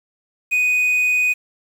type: tone with quantisation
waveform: triangle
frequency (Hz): 2489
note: D#7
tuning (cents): 0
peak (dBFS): -13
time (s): 0.51-1.34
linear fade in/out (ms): 20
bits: 7
effects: none